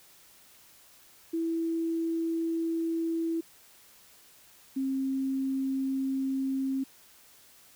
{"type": "tone pair in turn", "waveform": "sine", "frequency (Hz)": [329.6, 267.6], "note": ["E4", "C4"], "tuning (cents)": [0, 39], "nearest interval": "major third", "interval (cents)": 361, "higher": "first", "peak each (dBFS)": -27, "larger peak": "neither", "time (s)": [[1.33, 3.41], [4.76, 6.84]], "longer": "neither", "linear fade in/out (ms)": 10, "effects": ["white hiss -57 dBFS RMS until 7.75 s"]}